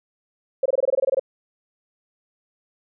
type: tone bursts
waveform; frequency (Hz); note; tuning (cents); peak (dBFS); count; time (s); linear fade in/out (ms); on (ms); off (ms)
sine; 535; C5; +38; -15; 12; 0.63-1.196; 5; 27; 22
effects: none